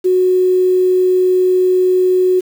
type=tone with quantisation; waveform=sine; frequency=367.9 Hz; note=F#4; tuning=10 cents flat; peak=-9 dBFS; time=0.04-2.41 s; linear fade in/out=20 ms; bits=6; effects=none